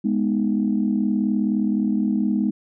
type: chord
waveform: sine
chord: G# minor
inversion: none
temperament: equal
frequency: 207.7 / 246.9 / 311.1 Hz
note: G#3 / B3 / D#4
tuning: 0 / 0 / 0 cents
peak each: -20 / -23 / -25 dBFS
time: 0.04-2.51 s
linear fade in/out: 10 ms
effects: tanh soft clip ceiling -9 dBFS